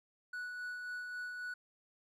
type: tone with tremolo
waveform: triangle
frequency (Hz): 1475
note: F#6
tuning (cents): -6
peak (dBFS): -37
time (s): 0.33-1.54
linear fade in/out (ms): 5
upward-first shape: sine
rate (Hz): 3.7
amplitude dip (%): 30
effects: none